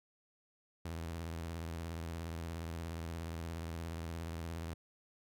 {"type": "tone with vibrato", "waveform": "sawtooth", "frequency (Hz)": 82.8, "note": "E2", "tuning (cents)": 8, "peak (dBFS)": -36, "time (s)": [0.85, 4.74], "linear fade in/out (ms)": 5, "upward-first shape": "sine", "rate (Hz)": 17, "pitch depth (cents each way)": 90, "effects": []}